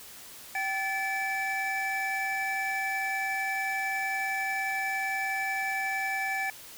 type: tone cluster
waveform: triangle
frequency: 775 / 1737 / 2314 Hz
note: G5 / A6 / D7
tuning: -20 / -23 / -26 cents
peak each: -31 dBFS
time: 0.55-6.5 s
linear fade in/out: 2 ms
effects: white hiss -47 dBFS RMS until 6.77 s